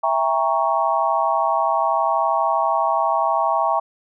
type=chord; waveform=sine; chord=E diminished seventh; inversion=none; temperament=equal with one note detuned; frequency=659.3 / 800 / 932.3 / 1108.7 Hz; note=E5 / G5 / Bb5 / Db6; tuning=0 / +35 / 0 / 0 cents; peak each=-22 dBFS; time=0.03-3.8 s; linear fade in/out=10 ms; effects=none